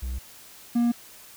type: tone pair in turn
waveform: triangle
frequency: 62.9 / 237.5 Hz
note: B1 / A#3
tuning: +32 / +33 cents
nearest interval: octave + major seventh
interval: 2301 cents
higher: second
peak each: -26 / -17 dBFS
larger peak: second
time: 0.02-0.19 / 0.75-0.92 s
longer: neither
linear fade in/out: 10 ms
effects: white hiss -48 dBFS RMS until 1.36 s